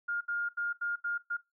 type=tone bursts at uneven times; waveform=sine; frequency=1414 Hz; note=F6; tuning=21 cents sharp; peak=-30 dBFS; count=6; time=0.08-0.21 / 0.28-0.49 / 0.57-0.73 / 0.81-0.96 / 1.04-1.18 / 1.3-1.37 s; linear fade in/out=10 ms; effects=noise-tail reverb RT60 0.2 s tail -18 dB re dry